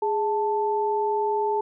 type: tone pair together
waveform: sine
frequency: 415.3 / 880 Hz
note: G#4 / A5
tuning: 0 / 0 cents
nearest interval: octave + minor second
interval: 1300 cents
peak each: -24 dBFS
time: 0.02-1.61 s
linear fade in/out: 5 ms
effects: none